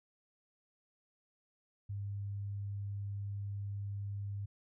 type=tone; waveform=sine; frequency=100.6 Hz; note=G2; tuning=45 cents sharp; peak=-37 dBFS; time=1.89-4.46 s; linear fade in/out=10 ms; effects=none